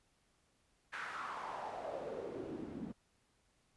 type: noise with band-pass filter sweep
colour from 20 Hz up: pink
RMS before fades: -44 dBFS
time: 0.92-2.93 s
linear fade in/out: 20 ms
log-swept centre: 1700 to 210 Hz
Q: 3.7
effects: pink hiss -75 dBFS RMS until 3.76 s + resampled to 24000 Hz